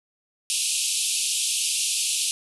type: band-pass noise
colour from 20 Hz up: white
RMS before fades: -25 dBFS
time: 0.5-2.31 s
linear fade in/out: 0 ms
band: 2500 to 11000 Hz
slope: 96 dB/octave
effects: none